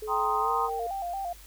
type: tone with pitch glide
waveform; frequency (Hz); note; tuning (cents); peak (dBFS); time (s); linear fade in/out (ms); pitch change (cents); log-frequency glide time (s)
sine; 430.4 to 461.3; A4 to A#4; -38 to -18; -33; 0.02-0.87; 5; +120; 0.4-0.5
type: chord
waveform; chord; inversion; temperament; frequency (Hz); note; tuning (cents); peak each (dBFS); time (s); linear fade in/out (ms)
sine; C minor seventh; second; equal; 784 / 932.3 / 1046.5 / 1244.5; G5 / Bb5 / C6 / Eb6; 0 / 0 / 0 / 0; -30 / -31 / -29 / -29; 0.07-0.7; 50
type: tone with vibrato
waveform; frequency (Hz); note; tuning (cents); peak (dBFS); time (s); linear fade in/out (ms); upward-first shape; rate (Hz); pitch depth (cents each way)
sine; 740; F#5; 0; -30; 0.68-1.33; 5; square; 4.4; 98
effects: added 50 Hz sine -49 dBFS peak until 1.46 s + white hiss -52 dBFS RMS until 1.46 s